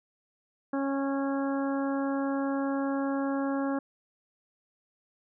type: harmonic tone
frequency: 275 Hz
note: C#4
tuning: 14 cents flat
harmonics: 1 / 2 / 3 / 4 / 5 / 6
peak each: -28 / -34 / -38 / -40 / -42 / -44 dBFS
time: 0.73-3.79 s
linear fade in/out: 5 ms
effects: none